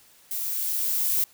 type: noise with level ramp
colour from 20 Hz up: violet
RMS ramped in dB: -30 to -23 dBFS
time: 0.31-1.24 s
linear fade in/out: 2 ms
effects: white hiss -56 dBFS RMS until 1.33 s